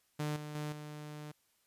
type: tone with level steps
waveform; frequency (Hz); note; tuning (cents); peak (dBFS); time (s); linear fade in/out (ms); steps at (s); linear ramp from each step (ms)
sawtooth; 150; D3; +37; -30 / -38 / -33 / -40; 0.19-1.32; 10; 0.36 / 0.55 / 0.72; 2
effects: white hiss -74 dBFS RMS until 1.66 s + resampled to 32000 Hz